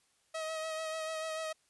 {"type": "tone with vibrato", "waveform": "sawtooth", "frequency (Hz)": 636, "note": "D#5", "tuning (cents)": 38, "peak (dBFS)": -32, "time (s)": [0.34, 1.53], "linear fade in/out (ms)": 10, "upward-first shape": "sine", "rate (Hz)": 6.8, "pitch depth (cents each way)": 23, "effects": ["white hiss -72 dBFS RMS until 1.69 s", "resampled to 24000 Hz"]}